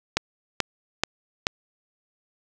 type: click train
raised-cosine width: 0.2 ms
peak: -3 dBFS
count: 4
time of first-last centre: 0.17-1.469 s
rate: 2.31 Hz
effects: none